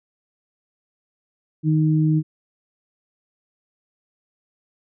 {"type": "tone pair together", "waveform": "sine", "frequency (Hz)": [155.55, 311.1], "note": ["D#3", "D#4"], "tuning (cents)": [0, 0], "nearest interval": "octave", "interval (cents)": 1200, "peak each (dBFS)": [-16, -21], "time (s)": [1.63, 2.23], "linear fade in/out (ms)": 50, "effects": []}